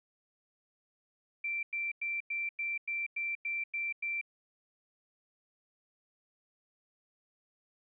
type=tone bursts; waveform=sine; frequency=2349 Hz; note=D7; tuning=in tune; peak=-32 dBFS; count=10; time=1.44-4.213 s; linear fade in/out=5 ms; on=190 ms; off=97 ms; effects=none